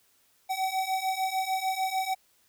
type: beating tone pair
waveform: square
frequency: 756 / 762.7 Hz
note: F#5 / G5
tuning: +37 / -48 cents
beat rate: 6.7 Hz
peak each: -32 / -30 dBFS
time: 0.49-2.15 s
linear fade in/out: 20 ms
effects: white hiss -66 dBFS RMS until 2.48 s